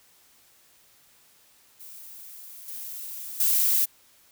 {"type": "noise with level steps", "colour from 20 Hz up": "violet", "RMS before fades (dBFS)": [-44, -37, -22], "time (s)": [1.79, 3.86], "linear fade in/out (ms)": 20, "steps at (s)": [2.68, 3.4], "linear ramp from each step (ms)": 2, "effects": ["white hiss -59 dBFS RMS until 4.31 s"]}